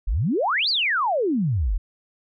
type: exponential two-way sweep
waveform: sine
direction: up then down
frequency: 37.61 to 4900 to 37.61 Hz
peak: -19 dBFS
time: 0.07-1.78 s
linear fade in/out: 10 ms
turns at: 0.69 s
effects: none